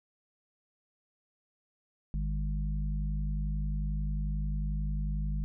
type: harmonic tone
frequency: 51.2 Hz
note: G#1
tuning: 24 cents flat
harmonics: 1 / 3 / 4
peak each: -30 / -36 / -42 dBFS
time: 2.14-5.44 s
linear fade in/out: 0 ms
effects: none